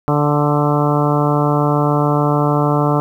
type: harmonic tone with a mistuned harmonic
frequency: 146.83 Hz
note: D3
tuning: in tune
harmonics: 1 / 2 / 3 / 4 / 5 / 6 / 7 / 8 / 9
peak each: -16 / -19 / -21 / -22 / -23 / -24 / -24 / -25 / -26 dBFS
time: 0.08-3 s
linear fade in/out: 0 ms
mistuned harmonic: 7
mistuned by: +21 cents
effects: 8-bit